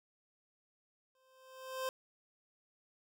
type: tone with exponential growth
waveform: 25% pulse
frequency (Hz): 521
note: C5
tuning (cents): -7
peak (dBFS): -30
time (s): 1.15-1.89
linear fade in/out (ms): 1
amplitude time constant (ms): 160
effects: none